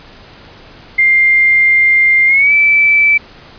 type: tone with pitch glide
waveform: sine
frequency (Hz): 2100 to 2317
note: C7 to D7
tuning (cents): +6 to -24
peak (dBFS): -6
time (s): 0.98-3.18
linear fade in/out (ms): 10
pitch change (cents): +170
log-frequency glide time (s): 2.26-2.53
effects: pink hiss -38 dBFS RMS until 3.58 s + resampled to 11025 Hz